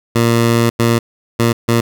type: tone bursts at uneven times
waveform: 15% pulse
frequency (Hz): 116.7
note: A#2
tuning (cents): +2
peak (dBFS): -4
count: 4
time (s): 0.15-0.7 / 0.79-0.99 / 1.39-1.53 / 1.68-1.81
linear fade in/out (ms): 10
effects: none